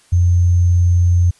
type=tone with sample-and-hold; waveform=sine; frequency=88.1 Hz; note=F2; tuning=16 cents sharp; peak=-9 dBFS; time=0.12-1.31 s; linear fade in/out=10 ms; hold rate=6300 Hz; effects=white hiss -52 dBFS RMS until 1.39 s + resampled to 24000 Hz